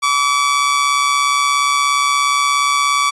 sawtooth tone with amplitude modulation, 1146 Hz, D6, 43 cents flat, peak -7 dBFS, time 0.02-3.11 s, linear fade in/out 20 ms, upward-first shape sine, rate 137 Hz, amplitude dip 45%, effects resampled to 22050 Hz

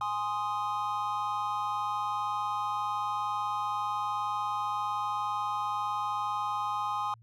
triangle chord, Ab major, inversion none, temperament equal, 830.6 / 1046.5 / 1244.5 Hz, Ab5 / C6 / Eb6, 0 / 0 / 0 cents, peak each -32 dBFS, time 0.01-7.14 s, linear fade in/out 2 ms, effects added 114 Hz sine -54 dBFS peak until 7.22 s

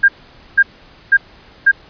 sine tone bursts, 1605 Hz, G6, 40 cents sharp, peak -5 dBFS, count 4, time 0.03-1.716 s, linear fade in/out 10 ms, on 54 ms, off 490 ms, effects pink hiss -44 dBFS RMS until 1.89 s + resampled to 11025 Hz

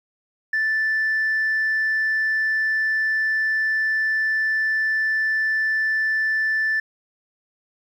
sine tone, 1760 Hz, A6, in tune, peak -17 dBFS, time 0.53-6.8 s, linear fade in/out 5 ms, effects tanh soft clip ceiling -16 dBFS + 9-bit

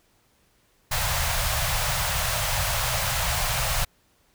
pink band-stop noise, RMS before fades -25 dBFS, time 0.91-3.85 s, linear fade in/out 10 ms, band 150 to 560 Hz, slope 48 dB/octave, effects pink hiss -64 dBFS RMS until 4.34 s

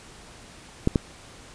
clicks, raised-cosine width 3 ms, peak -6 dBFS, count 2, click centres 0.874 / 0.958 s, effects pink hiss -47 dBFS RMS until 1.54 s + resampled to 22050 Hz

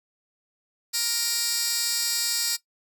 15% pulse tone with high-pass filter, 468.8 Hz, A#4, 10 cents sharp, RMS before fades -26 dBFS, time 0.93-2.57 s, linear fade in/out 20 ms, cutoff 5000 Hz, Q 1.3, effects noise-tail reverb RT60 0.1 s tail -17 dB re dry

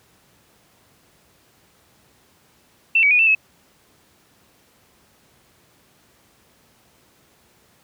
sine tone with pitch steps, 2683 / 2272 / 2461 / 2665 / 2583 Hz, E7 / C#7 / D#7 / E7 / E7, +30 / +42 / -20 / +18 / -36 cents, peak -12 dBFS, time 2.95-3.35 s, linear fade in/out 5 ms, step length 80 ms, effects pink hiss -57 dBFS RMS until 7.83 s + high-pass 80 Hz 12 dB/octave

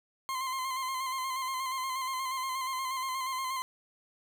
40% pulse tone with vibrato, 1046.5 Hz, C6, in tune, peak -31 dBFS, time 0.29-3.62 s, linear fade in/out 0 ms, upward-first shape square, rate 8.4 Hz, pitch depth 32 cents each way, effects none

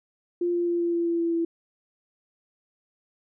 sine tone with pitch steps, 349.2 / 347 / 344.8 / 342.6 / 340.4 / 338.3 / 336.1 / 334 Hz, F4 / F4 / F4 / F4 / F4 / E4 / E4 / E4, 0 / -11 / -22 / -33 / -44 / +45 / +34 / +23 cents, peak -22 dBFS, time 0.41-1.45 s, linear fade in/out 5 ms, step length 130 ms, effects none

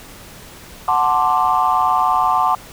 sine chord, D dominant seventh, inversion first, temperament equal, 740 / 880 / 1046.5 / 1174.7 Hz, F#5 / A5 / C6 / D6, 0 / 0 / 0 / 0 cents, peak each -18 dBFS, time 0.88-2.55 s, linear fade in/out 2 ms, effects tanh soft clip ceiling -4 dBFS + pink hiss -39 dBFS RMS until 2.72 s

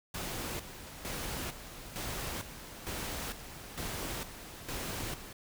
pink noise with tremolo, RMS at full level -38 dBFS, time 0.14-5.33 s, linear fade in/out 5 ms, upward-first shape square, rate 1.1 Hz, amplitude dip 65%, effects none

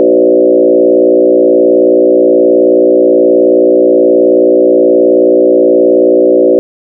sine tone with frequency modulation, 440 Hz, A4, in tune, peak -3 dBFS, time 0-6.59 s, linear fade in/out 0 ms, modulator 58.8 Hz, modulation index 2.3, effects none

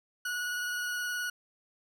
40% pulse tone with vibrato, 1461 Hz, F#6, 22 cents flat, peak -31 dBFS, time 0.25-1.3 s, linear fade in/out 5 ms, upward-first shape sine, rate 19 Hz, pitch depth 16 cents each way, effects none

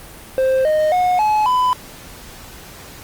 triangle tone with pitch steps, 525 / 617.2 / 725.5 / 852.9 / 1002.6 Hz, C5 / D#5 / F#5 / G#5 / B5, +6 / -14 / -34 / +46 / +26 cents, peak -11 dBFS, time 0.38-1.73 s, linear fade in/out 0 ms, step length 270 ms, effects pink hiss -38 dBFS RMS until 3.03 s + Opus 32 kbps

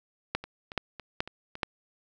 two click trains, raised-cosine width 0.3 ms, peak -24 / -11 dBFS, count 5 / 4, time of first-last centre 0.44-1.554 / 0.35-1.632 s, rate 3.59 / 2.34 Hz, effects none

